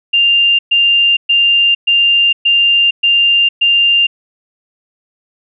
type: tone bursts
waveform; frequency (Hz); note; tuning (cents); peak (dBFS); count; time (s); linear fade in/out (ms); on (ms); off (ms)
sine; 2794; F7; 0; -7; 7; 0.13-4.07; 10; 460; 120
effects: none